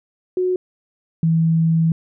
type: tone pair in turn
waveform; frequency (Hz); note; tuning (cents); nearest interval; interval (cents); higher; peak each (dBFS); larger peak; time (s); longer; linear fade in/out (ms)
sine; 366.4 / 163.21; F#4 / E3; -17 / -17; octave + major second; 1400; first; -16 / -13; second; 0.37-0.56 / 1.23-1.92; second; 2
effects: none